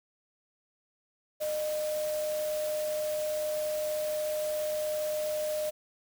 sine tone in noise, 610 Hz, D#5, 34 cents flat, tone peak -29 dBFS, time 1.4-5.71 s, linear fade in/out 20 ms, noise white, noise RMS -42 dBFS, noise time 1.4-5.71 s, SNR +10 dB, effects none

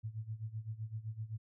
sine tone with tremolo, 110 Hz, A2, in tune, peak -36 dBFS, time 0.03-1.38 s, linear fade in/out 20 ms, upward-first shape sine, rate 7.8 Hz, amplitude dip 85%, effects none

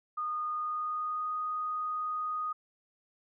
sine tone with pitch glide, 1227 to 1242 Hz, D#6 to D#6, -25 to -3 cents, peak -31 dBFS, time 0.17-2.53 s, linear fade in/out 10 ms, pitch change +22 cents, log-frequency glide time 0.53-1.34 s, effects none

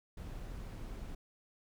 brown noise, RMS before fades -44 dBFS, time 0.17-1.15 s, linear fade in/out 5 ms, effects none

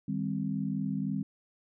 sine chord, C minor, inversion first, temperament equal with one note detuned, 155.56 / 198.85 / 261.6 Hz, Eb3 / G3 / C4, 0 / +25 / 0 cents, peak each -35 / -32 / -35 dBFS, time 0.08-1.23 s, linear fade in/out 5 ms, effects none

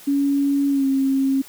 sine tone with pitch glide, 280.6 to 269.9 Hz, C#4 to C#4, +21 to -46 cents, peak -16 dBFS, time 0.07-1.42 s, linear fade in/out 10 ms, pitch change -67 cents, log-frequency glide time 0.7-0.86 s, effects white hiss -44 dBFS RMS until 1.48 s

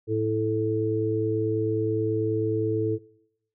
harmonic tone, 109.3 Hz, A2, 11 cents flat, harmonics 1 / 3 / 4, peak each -28 / -28 / -25 dBFS, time 0.07-2.99 s, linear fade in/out 50 ms, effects noise-tail reverb RT60 0.9 s tail -24 dB re dry

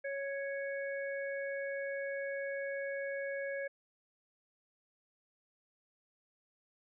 harmonic tone, 554.4 Hz, C#5, in tune, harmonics 1 / 3 / 4, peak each -37 / -42 / -47 dBFS, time 0.04-3.68 s, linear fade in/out 10 ms, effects none

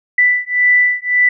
sine beating tone pair, 1980 / 1981.8 Hz, B6 / B6, +4 / +5 cents, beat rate 1.8 Hz, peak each -13 dBFS, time 0.18-1.29 s, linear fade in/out 5 ms, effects none

